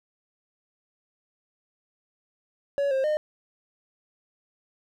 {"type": "tone with pitch steps", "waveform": "triangle", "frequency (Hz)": [563, 532, 609], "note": ["C#5", "C5", "D#5"], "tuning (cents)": [27, 29, -37], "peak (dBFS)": -20, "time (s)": [2.78, 3.17], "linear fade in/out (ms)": 0, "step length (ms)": 130, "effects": []}